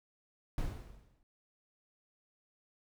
brown noise with exponential decay, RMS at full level -33 dBFS, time 0.58-1.23 s, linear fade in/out 1 ms, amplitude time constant 140 ms, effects none

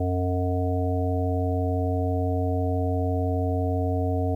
harmonic tone with a mistuned harmonic, 90.6 Hz, F#2, 36 cents flat, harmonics 1 / 3 / 5 / 7 / 8, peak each -24 / -29 / -31 / -32 / -33 dBFS, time 0-4.35 s, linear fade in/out 5 ms, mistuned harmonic 8, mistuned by +21 cents, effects 10-bit

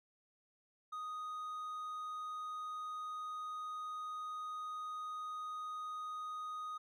triangle tone, 1244.5 Hz, D#6, in tune, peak -39 dBFS, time 0.92-6.78 s, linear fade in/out 10 ms, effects none

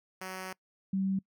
5% pulse / sine tone pair in turn, 187.1 / 192.47 Hz, F#3 / G3, +20 / -31 cents, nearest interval unison, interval 49 cents, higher second, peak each -27 dBFS, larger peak neither, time 0.21-0.53 / 0.93-1.19 s, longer first, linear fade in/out 5 ms, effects noise-tail reverb RT60 0.1 s tail -24 dB re dry

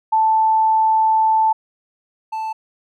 sine / triangle tone pair in turn, 880 / 880 Hz, A5 / A5, 0 / 0 cents, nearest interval unison, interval 0 cents, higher neither, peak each -12 / -20 dBFS, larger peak first, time 0.12-1.53 / 2.32-2.53 s, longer first, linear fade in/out 10 ms, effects none

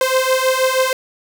sawtooth beating tone pair, 517 / 523.3 Hz, C5 / C5, -21 / 0 cents, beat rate 6.3 Hz, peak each -13 dBFS, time 0.01-0.93 s, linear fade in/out 2 ms, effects none

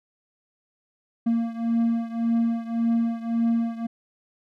triangle beating tone pair, 230.4 / 232.2 Hz, A#3 / A#3, -20 / -7 cents, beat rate 1.8 Hz, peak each -21 / -24 dBFS, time 1.26-3.87 s, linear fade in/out 10 ms, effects none

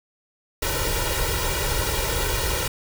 pink noise with comb filter, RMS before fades -24 dBFS, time 0.62-2.68 s, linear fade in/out 5 ms, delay 2.1 ms, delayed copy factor +1, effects none

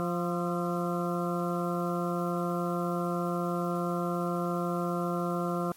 harmonic tone with a mistuned harmonic, 174.61 Hz, F3, in tune, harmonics 1 / 2 / 3 / 4 / 6 / 7 / 8, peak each -31 / -34 / -36 / -37 / -39 / -39 / -40 dBFS, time 0-5.72 s, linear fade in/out 0 ms, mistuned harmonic 8, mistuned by -55 cents, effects white hiss -55 dBFS RMS until 5.76 s + MP3 64 kbps

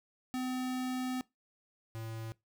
square tone pair in turn, 255 / 112.48 Hz, C4 / A2, -44 / +39 cents, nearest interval octave + major second, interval 1417 cents, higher first, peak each -34 / -40 dBFS, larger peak first, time 0.34-1.21 / 1.95-2.32 s, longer first, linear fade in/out 0 ms, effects noise-tail reverb RT60 0.2 s tail -22 dB re dry

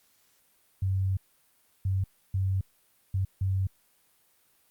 sine tone bursts at uneven times, 95.5 Hz, G2, 45 cents flat, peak -24 dBFS, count 5, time 0.82-1.17 / 1.85-2.04 / 2.34-2.61 / 3.14-3.25 / 3.41-3.67 s, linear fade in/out 5 ms, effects white hiss -66 dBFS RMS until 4.7 s + Opus 48 kbps

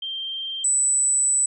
sine tone pair in turn, 3161 / 7965 Hz, G7 / B8, +14 / +14 cents, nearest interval octave + major third, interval 1600 cents, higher second, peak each -27 / -17 dBFS, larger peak second, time 0.02-0.64 / 0.64-1.46 s, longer second, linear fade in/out 5 ms, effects none

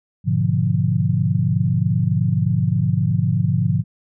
sine chord, G# diminished seventh, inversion none, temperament equal, 103.83 / 123.47 / 146.83 / 174.61 Hz, G#2 / B2 / D3 / F3, 0 / 0 / 0 / 0 cents, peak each -21 dBFS, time 0.24-3.84 s, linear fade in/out 50 ms, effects none

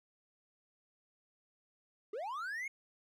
triangle linear sweep, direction up, 381.2 to 2217 Hz, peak -36 dBFS, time 2.13-2.68 s, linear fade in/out 5 ms, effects none

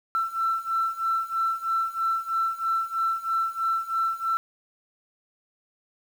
sine beating tone pair, 1337 / 1340.1 Hz, E6 / E6, +24 / +28 cents, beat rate 3.1 Hz, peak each -27 / -25 dBFS, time 0.15-4.37 s, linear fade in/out 0 ms, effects tanh soft clip ceiling -17 dBFS + 8-bit

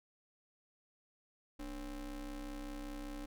square ring-modulated tone, 130.4 Hz, C3, 5 cents flat, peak -40 dBFS, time 1.59-3.26 s, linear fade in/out 10 ms, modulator 163 Hz, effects none

